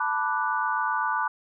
sine chord, B minor seventh, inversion third, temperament equal, 880 / 987.8 / 1174.7 / 1480 Hz, A5 / B5 / D6 / F#6, 0 / 0 / 0 / 0 cents, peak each -29 dBFS, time 0-1.28 s, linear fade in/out 5 ms, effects none

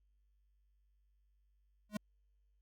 square tone with exponential growth, 209.8 Hz, G#3, 18 cents sharp, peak -33 dBFS, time 1.89-1.97 s, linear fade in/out 5 ms, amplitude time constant 16 ms, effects added 50 Hz sine -70 dBFS peak until 2.61 s + Opus 48 kbps

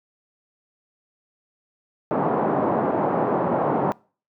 white band-pass noise, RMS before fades -22 dBFS, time 2.11-3.92 s, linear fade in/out 0 ms, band 140 to 910 Hz, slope 24 dB/octave, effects noise-tail reverb RT60 0.4 s tail -25 dB re dry

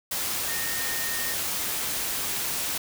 sine tone in noise, 1841 Hz, A#6, 22 cents flat, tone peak -34 dBFS, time 0.48-1.34 s, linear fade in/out 5 ms, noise white, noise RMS -29 dBFS, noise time 0.11-2.78 s, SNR -8 dB, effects none

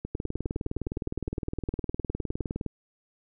two click trains, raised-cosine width 3 ms, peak -20 / -18 dBFS, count 24 / 50, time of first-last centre 0.05-2.409 / 0.15-2.663 s, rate 9.75 / 19.5 Hz, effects none

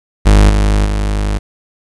40% pulse tone with level steps, 51.2 Hz, G#1, 24 cents flat, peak -3 / -8 / -12 dBFS, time 0.25-1.39 s, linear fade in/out 20 ms, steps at 0.49 / 0.85 s, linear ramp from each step 10 ms, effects resampled to 24000 Hz + 7-bit

